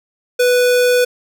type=tone; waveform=square; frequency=493.9 Hz; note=B4; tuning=in tune; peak=-11 dBFS; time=0.39-1.05 s; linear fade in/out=10 ms; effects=none